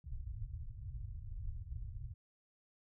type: low-pass noise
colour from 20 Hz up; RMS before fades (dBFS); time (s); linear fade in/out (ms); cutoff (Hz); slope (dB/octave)
pink; -44; 0.04-2.14; 10; 120; 48
effects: none